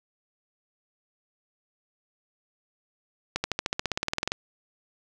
accelerating click train, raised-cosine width 0.2 ms, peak -9 dBFS, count 17, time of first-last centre 3.36-4.319 s, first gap 80 ms, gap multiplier 0.96, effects none

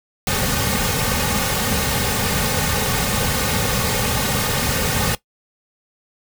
pink noise with comb filter, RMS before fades -20 dBFS, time 0.27-5.15 s, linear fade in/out 2 ms, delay 3 ms, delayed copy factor -0.75, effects noise-tail reverb RT60 0.1 s tail -17 dB re dry

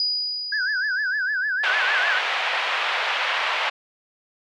sine tone with exponential decay, 4921 Hz, D#8, 20 cents flat, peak -19 dBFS, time 0-2.17 s, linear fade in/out 1 ms, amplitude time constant 470 ms
sine tone with vibrato, 1600 Hz, G6, 35 cents sharp, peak -21 dBFS, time 0.52-2.19 s, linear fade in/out 5 ms, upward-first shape sine, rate 6.6 Hz, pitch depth 150 cents each way
white band-pass noise, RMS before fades -24 dBFS, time 1.63-3.7 s, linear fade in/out 10 ms, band 610 to 3000 Hz, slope 24 dB/octave
effects none

